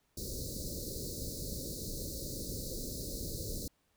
pink band-stop noise, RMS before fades -40 dBFS, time 0.17-3.68 s, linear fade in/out 5 ms, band 580 to 4000 Hz, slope 96 dB/octave, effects pink hiss -75 dBFS RMS until 3.96 s

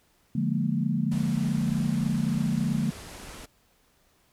sine chord, Bb dominant seventh, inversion first, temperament just, 145.68 / 174.81 / 209.8 / 233.1 Hz, D3 / F3 / Ab3 / Bb3, -14 / +2 / +18 / 0 cents, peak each -29 dBFS, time 0.35-2.91 s, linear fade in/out 5 ms
pink low-pass noise, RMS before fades -43 dBFS, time 1.11-3.46 s, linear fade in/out 10 ms, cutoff 12000 Hz, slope 48 dB/octave
effects pink hiss -65 dBFS RMS until 4.32 s

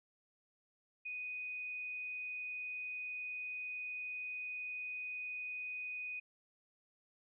sine tone with frequency modulation, 2489 Hz, D#7, in tune, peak -40 dBFS, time 1.05-6.2 s, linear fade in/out 10 ms, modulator 28.7 Hz, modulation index 0.41, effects none

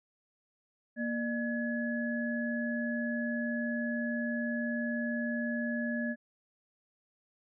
sine tone cluster, 234.8 / 601 / 1694 Hz, A#3 / D5 / G#6, +13 / +40 / +34 cents, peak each -32 / -39 / -37 dBFS, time 0.96-6.16 s, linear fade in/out 50 ms, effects none

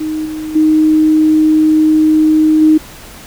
sine tone with level steps, 311.1 Hz, D#4, in tune, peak -15 / -19 / -6 / -4 dBFS, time 0-2.78 s, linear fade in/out 10 ms, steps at 0.25 / 0.55 / 2.61 s, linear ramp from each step 10 ms, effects pink hiss -34 dBFS RMS until 3.26 s

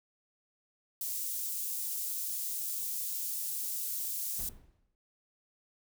white high-pass noise, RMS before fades -36 dBFS, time 1.01-4.49 s, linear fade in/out 2 ms, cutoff 7600 Hz, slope 12 dB/octave
brown noise with exponential decay, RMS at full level -41 dBFS, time 4.39-4.95 s, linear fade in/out 1 ms, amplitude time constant 120 ms
effects noise-tail reverb RT60 0.3 s tail -24 dB re dry

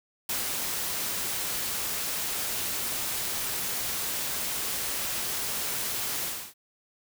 white noise with ADSR envelope, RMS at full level -29 dBFS, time 0.29-6.54 s, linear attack 5 ms, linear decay 130 ms, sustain -2 dB, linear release 300 ms, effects none

